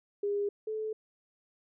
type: tone pair in turn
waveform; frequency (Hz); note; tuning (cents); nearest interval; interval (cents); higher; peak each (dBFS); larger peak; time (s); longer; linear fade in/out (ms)
sine; 406.8 / 434.2; G#4 / A4; -36 / -23; minor second; 113; second; -28 / -32; first; 0.23-0.49 / 0.67-0.93; neither; 5
effects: none